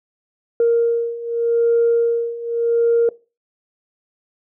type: beating tone pair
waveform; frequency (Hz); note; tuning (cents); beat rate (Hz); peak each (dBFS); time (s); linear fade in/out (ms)
sine; 466.2 / 467.04; A#4 / A#4; 0 / +3; 0.84; -18 / -15; 0.6-3.09; 2
effects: noise-tail reverb RT60 0.3 s tail -21 dB re dry + tanh soft clip ceiling -8 dBFS